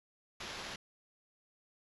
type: noise with sample-and-hold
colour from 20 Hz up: white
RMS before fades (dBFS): -44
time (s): 0.4-0.76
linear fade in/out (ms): 5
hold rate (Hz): 8820
effects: resampled to 24000 Hz